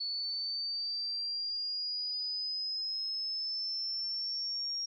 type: linear sweep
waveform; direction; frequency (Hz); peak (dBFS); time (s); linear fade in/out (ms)
sine; up; 4435 to 5590; -33; 0-4.86; 10
effects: none